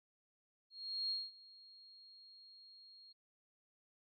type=tone with ADSR envelope; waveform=sine; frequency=4265 Hz; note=C8; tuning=32 cents sharp; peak=-35 dBFS; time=0.7-3.13 s; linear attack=400 ms; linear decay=210 ms; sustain=-22 dB; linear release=14 ms; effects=none